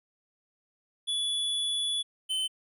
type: tone pair in turn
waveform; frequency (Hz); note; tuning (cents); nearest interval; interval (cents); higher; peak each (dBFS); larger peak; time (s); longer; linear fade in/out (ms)
square; 3424 / 3057; A7 / G7; -48 / -44; major second; 196; first; -28; neither; 1.07-2.03 / 2.29-2.48; first; 20
effects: resampled to 32000 Hz